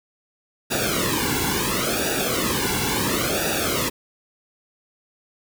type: noise with flanger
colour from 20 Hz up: pink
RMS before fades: -23 dBFS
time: 0.7-3.9 s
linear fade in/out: 20 ms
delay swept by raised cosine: 0.94 to 1.63 ms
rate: 0.72 Hz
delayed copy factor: -1
effects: none